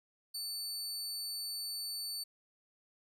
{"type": "tone", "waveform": "sawtooth", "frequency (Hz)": 4500, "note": "C#8", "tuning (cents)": 25, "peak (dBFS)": -35, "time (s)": [0.34, 2.24], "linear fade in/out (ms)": 10, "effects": ["12-bit"]}